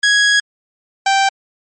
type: tone pair in turn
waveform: sawtooth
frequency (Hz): 1661.2 / 781.9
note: G#6 / G5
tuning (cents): 0 / -5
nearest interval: octave + minor second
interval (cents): 1305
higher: first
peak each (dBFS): -6 / -7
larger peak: first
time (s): 0.03-0.4 / 1.06-1.29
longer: first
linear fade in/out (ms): 5
effects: MP3 32 kbps